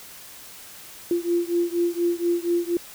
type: beating tone pair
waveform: sine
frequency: 343.6 / 347.8 Hz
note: F4 / F4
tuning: -28 / -7 cents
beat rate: 4.2 Hz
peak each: -23 / -24 dBFS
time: 1.11-2.77 s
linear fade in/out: 2 ms
effects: white hiss -43 dBFS RMS until 2.94 s